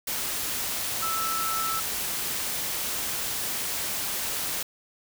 sine tone in noise, 1318.5 Hz, E6, in tune, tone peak -28 dBFS, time 1.02-1.8 s, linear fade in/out 5 ms, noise white, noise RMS -30 dBFS, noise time 0.07-4.63 s, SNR -1 dB, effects none

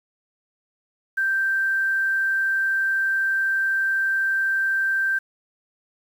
sine tone with quantisation, 1568 Hz, G6, in tune, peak -19 dBFS, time 1.17-5.19 s, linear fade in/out 10 ms, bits 8, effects none

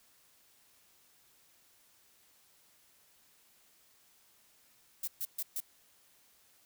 violet noise bursts, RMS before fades -36 dBFS, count 4, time 5.03-5.604 s, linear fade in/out 5 ms, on 46 ms, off 130 ms, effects white hiss -66 dBFS RMS until 6.65 s

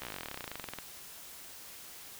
slowing click train, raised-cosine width 0.3 ms, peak -23 dBFS, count 27, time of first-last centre 0.02-0.787 s, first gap 15 ms, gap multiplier 1.05, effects white hiss -49 dBFS RMS until 2.19 s

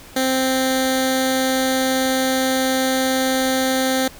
10% pulse tone with notch filter, 261.6 Hz, C4, in tune, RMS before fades -19 dBFS, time 0.16-4.08 s, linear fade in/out 5 ms, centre 1100 Hz, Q 1.2, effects pink hiss -42 dBFS RMS until 4.19 s

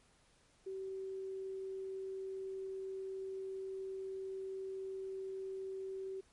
sine tone, 383.2 Hz, G4, 39 cents flat, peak -40 dBFS, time 0.66-6.21 s, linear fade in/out 10 ms, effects pink hiss -69 dBFS RMS until 6.32 s + MP3 48 kbps

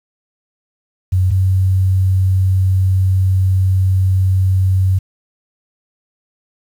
sine tone pair in turn, 92.5 / 94.17 Hz, F#2 / F#2, 0 / +31 cents, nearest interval unison, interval 31 cents, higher second, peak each -10 dBFS, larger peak neither, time 1.12-1.31 / 1.31-4.99 s, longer second, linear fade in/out 10 ms, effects 7-bit

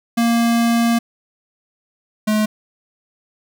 square tone pair in turn, 233.1 / 214.1 Hz, A#3 / A3, 0 / -47 cents, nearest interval minor second, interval 147 cents, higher first, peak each -14 / -15 dBFS, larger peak first, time 0.17-0.99 / 2.27-2.46 s, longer first, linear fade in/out 10 ms, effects none

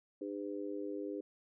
harmonic tone, 100.9 Hz, G#2, 49 cents flat, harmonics 3 / 4 / 5, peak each -41 / -42 / -45 dBFS, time 0.21-1.21 s, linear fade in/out 5 ms, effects none

